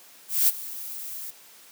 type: noise with ADSR envelope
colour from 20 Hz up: violet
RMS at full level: -18 dBFS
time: 0.28-1.31 s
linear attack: 200 ms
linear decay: 30 ms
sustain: -18 dB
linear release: 13 ms
effects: white hiss -51 dBFS RMS until 1.71 s + high-pass 200 Hz 12 dB/octave